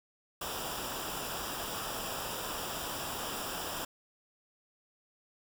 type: noise with comb filter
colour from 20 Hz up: pink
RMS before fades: -38 dBFS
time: 0.41-3.85 s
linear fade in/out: 5 ms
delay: 0.47 ms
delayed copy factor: -0.7
effects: none